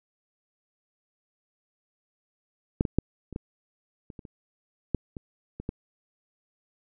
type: clicks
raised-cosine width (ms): 3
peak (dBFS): -8 / -15 / -8 / -26 / -19 / -29 / -28 / -30 / -11 / -24 / -23 / -17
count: 12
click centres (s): 2.809 / 2.852 / 2.986 / 3.327 / 3.361 / 4.102 / 4.192 / 4.252 / 4.947 / 5.168 / 5.6 / 5.691
effects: none